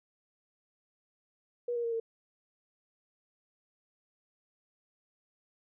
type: tone with pitch steps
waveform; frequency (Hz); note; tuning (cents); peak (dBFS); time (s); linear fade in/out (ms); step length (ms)
sine; 482 / 472.9 / 464 / 455.2; B4 / A#4 / A#4 / A#4; -42 / +25 / -8 / -41; -30; 1.68-2; 5; 80
effects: none